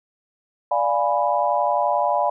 sine chord, D diminished seventh, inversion none, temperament equal, 587.3 / 698.5 / 830.6 / 987.8 Hz, D5 / F5 / Ab5 / Cb6, 0 / 0 / 0 / 0 cents, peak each -23 dBFS, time 0.71-2.3 s, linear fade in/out 5 ms, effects none

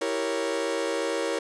40% pulse chord, E diminished seventh, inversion none, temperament equal, 329.6 / 392 / 466.2 / 554.4 Hz, E4 / G4 / Bb4 / Db5, 0 / 0 / 0 / 0 cents, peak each -32 / -33 / -29 / -30 dBFS, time 0.01-1.39 s, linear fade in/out 5 ms, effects resampled to 22050 Hz

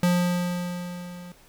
square tone with level ramp, 177.1 Hz, F3, 24 cents sharp, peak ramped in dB -18 to -40 dBFS, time 0.03-1.32 s, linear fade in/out 2 ms, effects pink hiss -55 dBFS RMS until 1.48 s

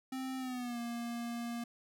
square tone with pitch glide, 261.6 to 235.8 Hz, C4 to A#3, 0 to +20 cents, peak -38 dBFS, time 0.12-1.64 s, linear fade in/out 5 ms, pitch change -180 cents, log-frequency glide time 0.38-0.79 s, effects none

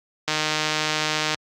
click train, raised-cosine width 0.2 ms, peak -5 dBFS, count 165, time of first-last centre 0.28-1.345 s, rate 154 Hz, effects high-pass 80 Hz 12 dB/octave + Opus 48 kbps

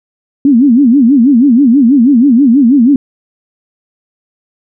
sine tone with vibrato, 256.7 Hz, C4, 33 cents flat, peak -3 dBFS, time 0.45-2.96 s, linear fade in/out 2 ms, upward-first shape sine, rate 6.2 Hz, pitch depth 230 cents each way, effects none

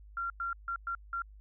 sine tone bursts at uneven times, 1377 Hz, F6, 25 cents flat, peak -32 dBFS, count 5, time 0.17-0.3 / 0.4-0.53 / 0.68-0.76 / 0.87-0.95 / 1.13-1.22 s, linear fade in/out 2 ms, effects added 51 Hz sine -50 dBFS peak until 1.4 s

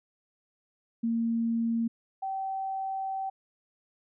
sine tone pair in turn, 230 / 771.2 Hz, A#3 / G5, -23 / -28 cents, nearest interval octave + major sixth, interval 2095 cents, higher second, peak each -25 / -30 dBFS, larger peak first, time 1.03-1.88 / 2.22-3.3 s, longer second, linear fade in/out 10 ms, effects none

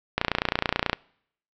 click train, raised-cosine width 0.3 ms, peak -5 dBFS, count 23, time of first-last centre 0.18-0.931 s, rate 29.3 Hz, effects noise-tail reverb RT60 0.7 s tail -26 dB re dry + low-pass 5000 Hz 12 dB/octave

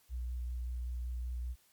sine tone with vibrato, 61 Hz, B1, 21 cents flat, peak -35 dBFS, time 0.09-1.56 s, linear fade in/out 50 ms, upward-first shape square, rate 5.2 Hz, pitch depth 14 cents each way, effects white hiss -68 dBFS RMS until 1.72 s + MP3 96 kbps

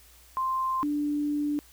sine tone pair in turn, 1046.5 / 293.7 Hz, C6 / D4, 0 / 0 cents, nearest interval octave + minor seventh, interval 2200 cents, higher first, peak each -25 dBFS, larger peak neither, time 0.37-0.83 / 0.83-1.59 s, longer second, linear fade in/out 0 ms, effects added 60 Hz sine -57 dBFS peak until 1.72 s + white hiss -56 dBFS RMS until 1.72 s

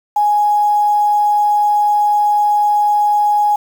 sine tone with quantisation, 832 Hz, G#5, 3 cents sharp, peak -10 dBFS, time 0.16-3.56 s, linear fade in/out 5 ms, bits 6, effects none

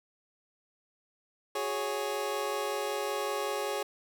25% pulse chord, F# suspended second, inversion none, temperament equal, 370 / 415.3 / 554.4 Hz, F#4 / G#4 / C#5, 0 / 0 / 0 cents, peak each -36 / -30 / -31 dBFS, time 1.55-3.83 s, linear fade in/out 5 ms, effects none

